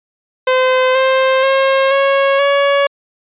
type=tone with pitch steps; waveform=sawtooth; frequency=514 / 525.7 / 537.7 / 549.9 / 562.5 Hz; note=C5 / C5 / C5 / C#5 / C#5; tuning=-31 / +8 / +47 / -14 / +25 cents; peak=-6 dBFS; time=0.47-2.87 s; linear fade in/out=5 ms; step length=480 ms; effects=resampled to 8000 Hz